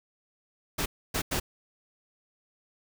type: noise bursts at uneven times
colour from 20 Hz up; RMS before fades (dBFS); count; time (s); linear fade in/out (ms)
pink; -29; 3; 0.78-0.86 / 1.14-1.22 / 1.31-1.4; 10
effects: none